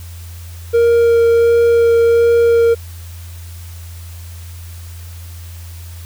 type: tone with vibrato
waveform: triangle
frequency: 466.2 Hz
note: A#4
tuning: in tune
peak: -6 dBFS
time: 0.73-2.75 s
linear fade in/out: 20 ms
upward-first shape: sine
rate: 1.4 Hz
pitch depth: 8 cents each way
effects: added 85 Hz sine -29 dBFS peak until 6.05 s + white hiss -41 dBFS RMS until 6.05 s